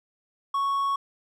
triangle tone, 1108.7 Hz, C#6, in tune, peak -21 dBFS, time 0.54-0.96 s, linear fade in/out 5 ms, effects none

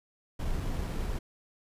brown noise with sample-and-hold, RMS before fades -32 dBFS, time 0.39-1.19 s, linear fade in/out 10 ms, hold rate 6300 Hz, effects resampled to 32000 Hz

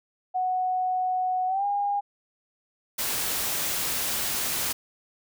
sine tone with pitch glide, 739 to 810.6 Hz, F#5 to G#5, -2 to -42 cents, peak -23 dBFS, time 0.34-2.01 s, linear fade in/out 20 ms, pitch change +160 cents, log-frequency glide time 1.47-1.65 s
white noise, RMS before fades -28 dBFS, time 2.98-4.73 s, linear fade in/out 10 ms
effects none

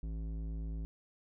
square tone with low-pass filter, 54.4 Hz, A1, 19 cents flat, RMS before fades -39 dBFS, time 0.03-0.85 s, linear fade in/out 0 ms, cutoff 250 Hz, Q 0.88, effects none

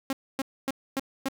sawtooth tone bursts, 269.2 Hz, C4, 49 cents sharp, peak -22 dBFS, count 5, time 0.1-1.285 s, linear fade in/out 2 ms, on 29 ms, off 260 ms, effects none

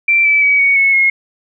sine tone with pitch steps, 2349 / 2310 / 2272 / 2234 / 2197 / 2160 Hz, D7 / D7 / C#7 / C#7 / C#7 / C#7, 0 / -29 / +42 / +13 / -16 / -45 cents, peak -8 dBFS, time 0.08-1.1 s, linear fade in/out 5 ms, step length 170 ms, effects none

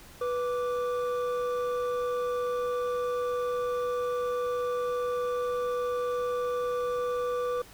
triangle tone pair together, 491.6 / 1169.2 Hz, B4 / D6, -8 / -8 cents, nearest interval octave + minor third, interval 1500 cents, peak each -26 / -33 dBFS, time 0.21-7.62 s, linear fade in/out 5 ms, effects pink hiss -51 dBFS RMS until 7.73 s

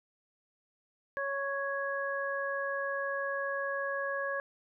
harmonic tone, 554.4 Hz, C#5, in tune, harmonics 1 / 2 / 3, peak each -35 / -38 / -35 dBFS, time 1.17-4.4 s, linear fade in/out 0 ms, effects none

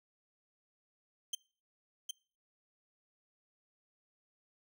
25% pulse tone with echo, 3136 Hz, G7, in tune, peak -30 dBFS, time 1.33-1.35 s, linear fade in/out 5 ms, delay 760 ms, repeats 1, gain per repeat -3 dB, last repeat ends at 2.11 s, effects noise-tail reverb RT60 0.4 s tail -24 dB re dry

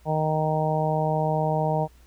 harmonic tone, 155.56 Hz, D#3, in tune, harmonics 1 / 2 / 3 / 4 / 5 / 6, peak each -25 / -36 / -30 / -27 / -28 / -31 dBFS, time 0.05-1.88 s, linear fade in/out 50 ms, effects added 60 Hz sine -51 dBFS peak until 2.06 s + pink hiss -60 dBFS RMS until 2.06 s

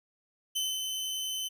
sawtooth tone with ADSR envelope, 3049 Hz, G7, 49 cents flat, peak -25 dBFS, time 0.55-1.49 s, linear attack 14 ms, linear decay 220 ms, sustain -4 dB, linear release 21 ms, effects none

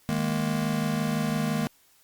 square chord, D# suspended fourth, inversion none, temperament just, 155.56 / 207.4 / 233.3 Hz, D#3 / G#3 / A#3, 0 / -2 / +2 cents, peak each -30 dBFS, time 0.09-1.67 s, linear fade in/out 0 ms, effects white hiss -61 dBFS RMS until 2.03 s + Opus 48 kbps

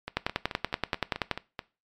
two click trains, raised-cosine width 0.3 ms, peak -17 / -9 dBFS, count 8 / 13, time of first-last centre 0.08-1.592 / 0.17-1.313 s, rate 4.63 / 10.5 Hz, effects noise-tail reverb RT60 0.3 s tail -19 dB re dry + MP3 96 kbps

